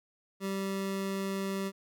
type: tone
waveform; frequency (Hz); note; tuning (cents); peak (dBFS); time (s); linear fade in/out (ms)
25% pulse; 194.5; G3; -13; -28; 0.4-1.72; 50
effects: none